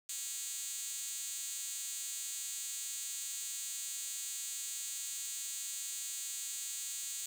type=tone with high-pass filter; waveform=5% pulse; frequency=275.3 Hz; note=C#4; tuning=12 cents flat; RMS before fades=-41 dBFS; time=0.09-7.26 s; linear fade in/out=2 ms; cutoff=6100 Hz; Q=2.9; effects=none